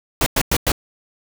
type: noise bursts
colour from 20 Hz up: pink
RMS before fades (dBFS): -17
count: 4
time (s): 0.21-0.719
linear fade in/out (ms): 2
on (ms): 53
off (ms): 99
effects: none